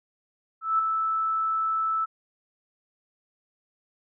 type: tone with ADSR envelope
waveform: sine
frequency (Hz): 1314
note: E6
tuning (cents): -6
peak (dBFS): -18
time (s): 0.61-2.06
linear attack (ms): 180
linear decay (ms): 5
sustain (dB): -5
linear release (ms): 22
effects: none